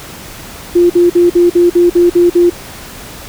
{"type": "tone bursts", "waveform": "sine", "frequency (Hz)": 349.2, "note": "F4", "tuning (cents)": 0, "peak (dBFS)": -4, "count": 9, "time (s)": [0.75, 2.5], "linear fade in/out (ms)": 10, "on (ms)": 150, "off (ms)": 50, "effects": ["pink hiss -30 dBFS RMS until 3.28 s"]}